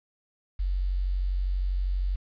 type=tone with quantisation; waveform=sine; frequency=46.25 Hz; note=F#1; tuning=in tune; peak=-24 dBFS; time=0.59-2.16 s; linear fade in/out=10 ms; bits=9; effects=resampled to 11025 Hz